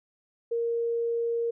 sine tone, 466.2 Hz, A#4, in tune, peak -25 dBFS, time 0.51-1.51 s, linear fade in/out 10 ms, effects none

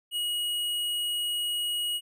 square tone, 2900 Hz, F#7, 35 cents flat, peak -28 dBFS, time 0.11-2.01 s, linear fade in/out 50 ms, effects none

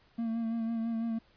triangle tone with vibrato, 228 Hz, A#3, 38 cents flat, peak -28 dBFS, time 0.18-1.19 s, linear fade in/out 10 ms, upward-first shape sine, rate 6 Hz, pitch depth 30 cents each way, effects pink hiss -65 dBFS RMS until 1.36 s + resampled to 11025 Hz

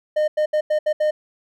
triangle tone bursts at uneven times, 610 Hz, D#5, 34 cents flat, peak -14 dBFS, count 6, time 0.16-0.28 / 0.37-0.46 / 0.53-0.61 / 0.7-0.79 / 0.86-0.93 / 1-1.11 s, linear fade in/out 10 ms, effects none

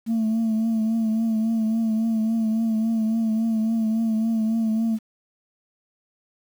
sine tone with vibrato, 223 Hz, A3, 23 cents sharp, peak -17 dBFS, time 0.06-4.99 s, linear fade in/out 50 ms, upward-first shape triangle, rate 3.6 Hz, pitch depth 47 cents each way, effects tanh soft clip ceiling -18 dBFS + 8-bit

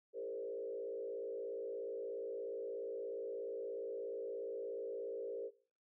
sine tone with frequency modulation, 466.2 Hz, A#4, in tune, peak -40 dBFS, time 0.13-5.51 s, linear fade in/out 50 ms, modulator 56.9 Hz, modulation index 1.2, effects noise-tail reverb RT60 0.5 s tail -23 dB re dry

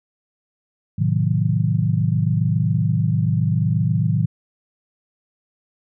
sine chord, A diminished seventh, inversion none, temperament equal with one note detuned, 110 / 130.81 / 158.01 / 185 Hz, A2 / C3 / Eb3 / Gb3, 0 / 0 / +27 / 0 cents, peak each -20 / -23 / -20 / -25 dBFS, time 0.98-4.26 s, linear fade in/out 10 ms, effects none

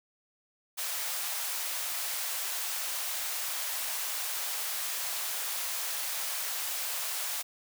white high-pass noise, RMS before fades -34 dBFS, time 0.77-7.43 s, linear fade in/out 20 ms, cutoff 580 Hz, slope 24 dB/octave, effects none

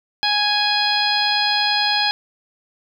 harmonic tone, 831 Hz, G#5, 1 cent sharp, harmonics 1 / 2 / 3 / 4 / 5 / 6, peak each -22 / -24 / -26 / -23 / -22 / -24 dBFS, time 0.23-2.11 s, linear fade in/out 0 ms, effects 8-bit

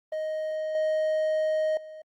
triangle tone with level steps, 624 Hz, D#5, 5 cents sharp, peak -26 / -21 / -38 dBFS, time 0.12-2.02 s, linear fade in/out 5 ms, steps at 0.75 / 1.77 s, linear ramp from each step 2 ms, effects Opus 24 kbps

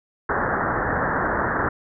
white low-pass noise, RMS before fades -23 dBFS, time 0.29-1.69 s, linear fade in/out 5 ms, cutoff 1800 Hz, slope 96 dB/octave, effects none

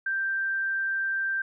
sine tone, 1572 Hz, G6, 4 cents sharp, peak -25 dBFS, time 0.06-1.42 s, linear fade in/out 5 ms, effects none

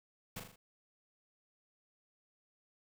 pink noise with echo, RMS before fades -43 dBFS, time 0.36-0.4 s, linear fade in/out 5 ms, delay 40 ms, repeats 4, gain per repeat -5 dB, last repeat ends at 0.56 s, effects none

